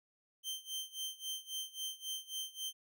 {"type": "tone with tremolo", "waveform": "sawtooth", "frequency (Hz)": 3124, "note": "G7", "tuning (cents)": -7, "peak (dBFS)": -34, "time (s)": [0.43, 2.73], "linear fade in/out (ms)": 50, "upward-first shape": "sine", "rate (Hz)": 3.7, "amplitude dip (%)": 90, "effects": []}